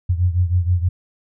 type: beating tone pair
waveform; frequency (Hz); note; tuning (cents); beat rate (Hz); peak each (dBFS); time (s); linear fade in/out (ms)
sine; 87.4 / 93.7; F2 / F#2; +2 / +22; 6.3; -16 / -20; 0.09-0.89; 10
effects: none